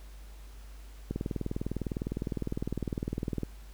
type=click train; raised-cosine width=3 ms; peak=-19 dBFS; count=47; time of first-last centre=1.11-3.433 s; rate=19.8 Hz; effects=added 50 Hz sine -45 dBFS peak until 3.73 s + pink hiss -58 dBFS RMS until 3.73 s